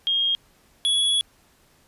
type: tone pair in turn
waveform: sine / square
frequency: 3241 / 3372 Hz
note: G#7 / G#7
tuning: -43 / +26 cents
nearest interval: minor second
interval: 69 cents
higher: second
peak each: -19 dBFS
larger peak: neither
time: 0.07-0.35 / 0.85-1.21 s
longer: second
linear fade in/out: 0 ms
effects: pink hiss -59 dBFS RMS until 1.87 s + resampled to 32000 Hz